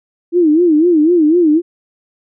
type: tone with vibrato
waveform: sine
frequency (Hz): 326.4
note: E4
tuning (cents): -17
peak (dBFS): -7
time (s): 0.32-1.62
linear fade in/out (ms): 50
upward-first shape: sine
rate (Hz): 4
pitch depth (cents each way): 160
effects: none